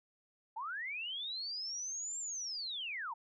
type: linear two-way sweep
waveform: sine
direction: up then down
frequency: 830 to 7459 to 830 Hz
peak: -38 dBFS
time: 0.56-3.14 s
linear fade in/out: 10 ms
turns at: 2.19 s
effects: none